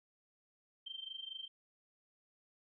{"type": "tone with amplitude modulation", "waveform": "sine", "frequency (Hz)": 3136, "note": "G7", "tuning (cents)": 0, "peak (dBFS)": -40, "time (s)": [0.86, 1.48], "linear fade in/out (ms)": 10, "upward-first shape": "sine", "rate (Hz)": 24.5, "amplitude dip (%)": 85, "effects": []}